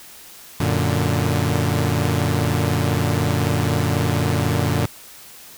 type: chord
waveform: sawtooth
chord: Gb augmented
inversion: none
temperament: equal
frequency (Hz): 92.5 / 116.54 / 146.83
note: Gb2 / Bb2 / D3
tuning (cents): 0 / 0 / 0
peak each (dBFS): -18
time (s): 0.6-4.86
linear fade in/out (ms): 5
effects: white hiss -42 dBFS RMS until 5.57 s